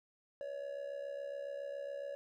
triangle tone with amplitude modulation, 564 Hz, C#5, 30 cents sharp, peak -35 dBFS, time 0.41-2.15 s, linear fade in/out 0 ms, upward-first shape sine, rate 67.2 Hz, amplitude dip 70%, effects none

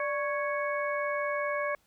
harmonic tone with a mistuned harmonic, 554.4 Hz, C#5, in tune, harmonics 1 / 2 / 3 / 4, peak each -31 / -34 / -36 / -37 dBFS, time 0-1.75 s, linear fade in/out 2 ms, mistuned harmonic 1, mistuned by +97 cents, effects pink hiss -68 dBFS RMS until 1.86 s

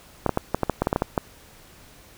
clicks, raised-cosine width 1 ms, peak -6 dBFS, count 12, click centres 0.263 / 0.293 / 0.374 / 0.546 / 0.633 / 0.697 / 0.82 / 0.871 / 0.929 / 0.961 / 1.021 / 1.178 s, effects pink hiss -50 dBFS RMS until 2.17 s

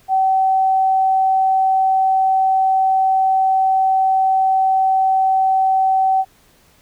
sine tone, 764 Hz, G5, 45 cents flat, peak -12 dBFS, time 0.08-6.25 s, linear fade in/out 50 ms, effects pink hiss -53 dBFS RMS until 6.81 s

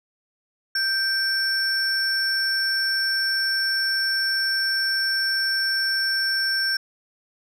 sine tone pair together, 1568 / 5435 Hz, G6 / F8, 0 / -48 cents, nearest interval octave + minor seventh, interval 2152 cents, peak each -21 dBFS, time 0.75-6.77 s, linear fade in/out 5 ms, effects tanh soft clip ceiling -17 dBFS

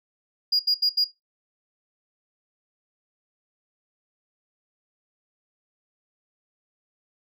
sine tone bursts, 4860 Hz, D#8, 42 cents flat, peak -16 dBFS, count 4, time 0.52-1.044 s, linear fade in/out 10 ms, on 74 ms, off 76 ms, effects noise-tail reverb RT60 0.2 s tail -17 dB re dry + tanh soft clip ceiling -16 dBFS

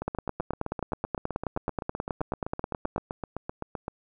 two click trains, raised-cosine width 1 ms, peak -14 / -18 dBFS, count 28 / 31, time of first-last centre 0.08-2.962 / 0.02-3.881 s, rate 9.37 / 7.77 Hz, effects none

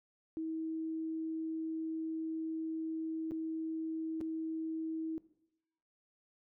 sine tone with dropouts, 320.9 Hz, E4, 46 cents flat, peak -35 dBFS, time 0.37-5.18 s, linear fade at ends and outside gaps 0 ms, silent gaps 3.31-3.318 / 4.206-4.212 s, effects noise-tail reverb RT60 0.8 s tail -18 dB re dry

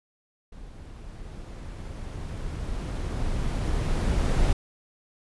brown noise with level ramp, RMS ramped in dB -44 to -21 dBFS, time 0.52-4.53 s, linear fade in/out 5 ms, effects resampled to 24000 Hz

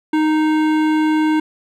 sine tone with hard clipping, 310.1 Hz, D#4, 6 cents flat, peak -15 dBFS, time 0.13-1.4 s, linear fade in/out 5 ms, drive 15 dB, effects none

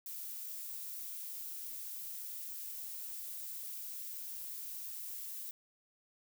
violet noise, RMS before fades -44 dBFS, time 0.06-5.51 s, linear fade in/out 2 ms, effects none

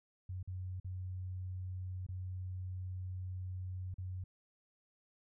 sine tone with dropouts, 92.2 Hz, F#2, 6 cents flat, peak -39 dBFS, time 0.29-4.24 s, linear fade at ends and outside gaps 5 ms, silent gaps 0.429-0.475 / 0.8-0.845 / 2.066-2.087 / 3.942-3.982 s, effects none

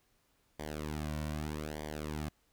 sawtooth tone with flanger, 76 Hz, D#2, 40 cents flat, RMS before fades -39 dBFS, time 0.59-2.29 s, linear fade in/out 5 ms, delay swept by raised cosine 0.74 to 2.44 ms, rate 0.81 Hz, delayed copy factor -0.9, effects pink hiss -73 dBFS RMS until 2.52 s

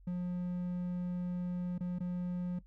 triangle tone with dropouts, 178.4 Hz, F3, 37 cents sharp, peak -31 dBFS, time 0.07-2.59 s, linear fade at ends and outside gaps 5 ms, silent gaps 1.781-1.806 / 1.987-2.004 s, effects noise-tail reverb RT60 0.1 s tail -18 dB re dry + added 45 Hz sine -55 dBFS peak until 2.66 s

